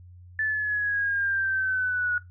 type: exponential sweep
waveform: sine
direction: down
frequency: 1752 to 1454 Hz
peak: -23 dBFS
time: 0.39-2.18 s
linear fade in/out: 2 ms
effects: noise-tail reverb RT60 0.2 s tail -19 dB re dry + added 89 Hz sine -45 dBFS peak until 2.3 s